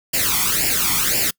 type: noise with flanger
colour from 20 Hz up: white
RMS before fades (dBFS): -19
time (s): 0.13-1.31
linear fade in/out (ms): 10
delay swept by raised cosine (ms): 0.4 to 0.92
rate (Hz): 1.9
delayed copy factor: +0.8
effects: noise-tail reverb RT60 0.1 s tail -26 dB re dry